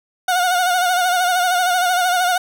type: tone with vibrato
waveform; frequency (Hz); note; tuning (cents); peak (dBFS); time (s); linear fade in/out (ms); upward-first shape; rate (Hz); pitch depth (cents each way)
30% pulse; 723; F#5; -40; -12; 0.28-2.38; 5; sine; 13; 53
effects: none